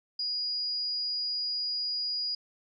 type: tone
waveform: sine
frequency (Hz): 4888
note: D#8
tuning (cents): -32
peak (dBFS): -29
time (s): 0.19-2.35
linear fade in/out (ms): 5
effects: none